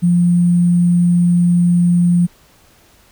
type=tone with sample-and-hold; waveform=sine; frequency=174.61 Hz; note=F3; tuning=in tune; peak=-9 dBFS; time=0.02-2.27 s; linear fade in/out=20 ms; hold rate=8820 Hz; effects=pink hiss -50 dBFS RMS until 3.11 s